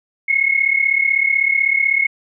sine tone pair together, 2159 / 2195 Hz, C#7 / C#7, -46 / -18 cents, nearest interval unison, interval 28 cents, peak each -16 dBFS, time 0.28-2.07 s, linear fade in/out 10 ms, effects none

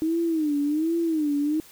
sine tone with vibrato, 311.1 Hz, D#4, in tune, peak -21 dBFS, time 0.02-1.6 s, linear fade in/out 0 ms, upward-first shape sine, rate 1.3 Hz, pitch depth 140 cents each way, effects white hiss -50 dBFS RMS until 1.71 s

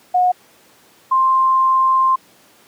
sine tone pair in turn, 726 / 1050.8 Hz, F#5 / C6, -33 / +7 cents, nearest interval tritone, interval 640 cents, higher second, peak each -11 dBFS, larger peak neither, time 0.14-0.32 / 1.11-2.16 s, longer second, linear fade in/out 10 ms, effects pink hiss -50 dBFS RMS until 2.67 s + high-pass 200 Hz 12 dB/octave

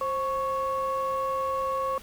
sine tone pair together, 529.3 / 1108.7 Hz, C5 / C#6, +20 / 0 cents, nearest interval octave + minor second, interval 1280 cents, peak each -28 / -26 dBFS, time 0.01-1.98 s, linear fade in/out 2 ms, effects tanh soft clip ceiling -21 dBFS + pink hiss -48 dBFS RMS until 2.02 s

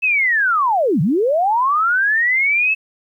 sine linear two-way sweep, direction down then up, 2637 to 133.5 to 2637 Hz, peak -13 dBFS, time 0.02-2.75 s, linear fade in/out 20 ms, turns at 1.01 s, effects 9-bit

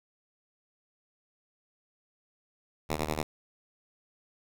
5% pulse ring-modulated tone, 77 Hz, D#2, 17 cents flat, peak -16 dBFS, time 2.89-3.23 s, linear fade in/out 5 ms, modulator 82.5 Hz, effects none

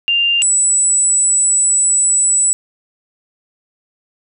sine tone pair in turn, 2794 / 7921 Hz, F7 / B8, 0 / +4 cents, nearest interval octave + tritone, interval 1804 cents, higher second, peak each -11 / -10 dBFS, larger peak second, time 0.08-0.42 / 0.42-2.53 s, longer second, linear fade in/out 0 ms, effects none

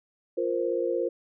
sine chord, F suspended fourth, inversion none, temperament equal, 349.2 / 466.2 / 523.3 Hz, F4 / Bb4 / C5, 0 / 0 / 0 cents, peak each -29 dBFS, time 0.37-1.09 s, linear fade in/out 10 ms, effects none

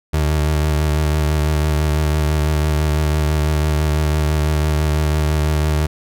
30% pulse tone with vibrato, 76 Hz, D#2, 40 cents flat, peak -12 dBFS, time 0.13-5.87 s, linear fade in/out 10 ms, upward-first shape sine, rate 6 Hz, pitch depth 28 cents each way, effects none

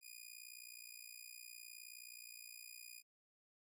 10% pulse tone with amplitude modulation, 2457 Hz, D#7, 22 cents flat, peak -40 dBFS, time 0.01-3.03 s, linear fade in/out 50 ms, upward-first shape sine, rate 59.3 Hz, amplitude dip 90%, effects none

